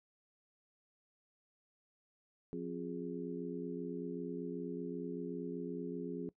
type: harmonic tone with a mistuned harmonic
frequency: 87.9 Hz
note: F2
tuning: 12 cents sharp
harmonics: 2 / 3 / 4 / 5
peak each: -44 / -43 / -45 / -44 dBFS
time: 2.53-6.29 s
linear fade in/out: 0 ms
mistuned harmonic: 5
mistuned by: -92 cents
effects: noise-tail reverb RT60 0.1 s tail -20 dB re dry